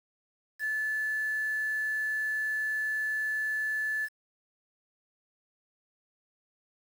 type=tone with quantisation; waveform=sine; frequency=1736 Hz; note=A6; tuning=24 cents flat; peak=-28 dBFS; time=0.59-4.09 s; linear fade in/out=50 ms; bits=8; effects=none